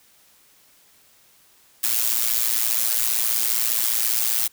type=noise with amplitude modulation; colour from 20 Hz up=blue; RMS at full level=-18 dBFS; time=1.83-4.48 s; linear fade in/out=10 ms; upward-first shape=sine; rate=115 Hz; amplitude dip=85%; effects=white hiss -56 dBFS RMS until 4.52 s